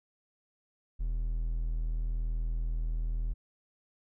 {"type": "tone", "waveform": "triangle", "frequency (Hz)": 40.48, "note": "E1", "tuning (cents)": -31, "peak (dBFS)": -27, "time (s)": [0.99, 3.34], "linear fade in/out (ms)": 20, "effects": []}